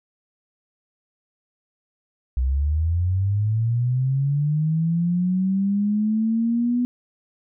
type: linear sweep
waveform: sine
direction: up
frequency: 61.4 to 246.9 Hz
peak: -18 dBFS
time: 2.37-6.85 s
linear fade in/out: 0 ms
effects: none